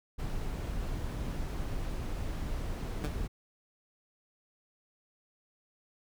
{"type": "noise", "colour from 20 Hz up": "brown", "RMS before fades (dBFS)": -35, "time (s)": [0.18, 3.28], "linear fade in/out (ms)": 20}
{"type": "tone with exponential decay", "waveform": "15% pulse", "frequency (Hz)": 148.6, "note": "D3", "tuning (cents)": 21, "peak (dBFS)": -24, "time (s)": [3.04, 3.15], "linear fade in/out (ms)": 2, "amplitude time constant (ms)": 22}
{"effects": []}